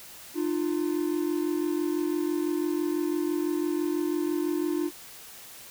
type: tone pair together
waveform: triangle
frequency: 303.2 / 349.2 Hz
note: D#4 / F4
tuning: -45 / 0 cents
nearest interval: major second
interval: 245 cents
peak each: -26 dBFS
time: 0.34-4.91 s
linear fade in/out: 50 ms
effects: white hiss -46 dBFS RMS until 5.7 s